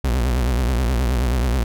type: tone with vibrato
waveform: 40% pulse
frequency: 61.8 Hz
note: B1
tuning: 2 cents sharp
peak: -16 dBFS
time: 0.04-1.64 s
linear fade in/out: 5 ms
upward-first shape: triangle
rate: 9.4 Hz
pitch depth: 190 cents each way
effects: none